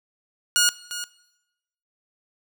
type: tone with echo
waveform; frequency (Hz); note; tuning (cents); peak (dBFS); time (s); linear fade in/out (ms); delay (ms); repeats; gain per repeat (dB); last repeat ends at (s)
10% pulse; 1440; F#6; -47; -8; 0.56-0.69; 0; 350; 1; -13; 1.04
effects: noise-tail reverb RT60 0.9 s tail -19 dB re dry